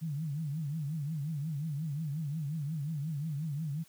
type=tone with vibrato; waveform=sine; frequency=150.9 Hz; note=D3; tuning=47 cents sharp; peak=-32 dBFS; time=0.01-3.84 s; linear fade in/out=20 ms; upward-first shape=triangle; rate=5.6 Hz; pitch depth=180 cents each way; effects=white hiss -62 dBFS RMS until 3.88 s + high-pass 80 Hz 12 dB/octave